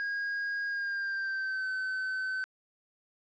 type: tone with pitch glide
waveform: triangle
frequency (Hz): 1635 to 1525.5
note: G#6 to G6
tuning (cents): -28 to -48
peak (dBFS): -29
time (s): 0-2.44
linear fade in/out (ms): 0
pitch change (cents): -120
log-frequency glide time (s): 0.67-1.69
effects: resampled to 16000 Hz + 11-bit